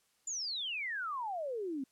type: exponential sweep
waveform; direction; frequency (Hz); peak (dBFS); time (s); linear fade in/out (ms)
sine; down; 7230 to 255; -35; 0.27-1.84; 5
effects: white hiss -73 dBFS RMS until 1.91 s + low-pass 11000 Hz 12 dB/octave